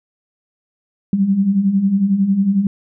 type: beating tone pair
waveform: sine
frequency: 187.9 / 198.9 Hz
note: F#3 / G3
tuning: +27 / +25 cents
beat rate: 11 Hz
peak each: -20 / -13 dBFS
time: 1.13-2.67 s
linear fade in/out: 2 ms
effects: none